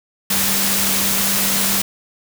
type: tone in noise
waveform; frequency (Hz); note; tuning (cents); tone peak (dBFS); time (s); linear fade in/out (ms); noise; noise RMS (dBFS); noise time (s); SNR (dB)
sine; 196; G3; 0; -26; 0.3-1.82; 5; white; -18; 0.3-1.82; -11
effects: none